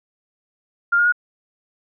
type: tone with pitch steps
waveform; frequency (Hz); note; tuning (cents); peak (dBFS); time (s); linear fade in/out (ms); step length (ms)
sine; 1400 / 1423.6 / 1447.7; F6 / F6 / F#6; +4 / +33 / -38; -13; 0.92-1.124; 10; 68
effects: none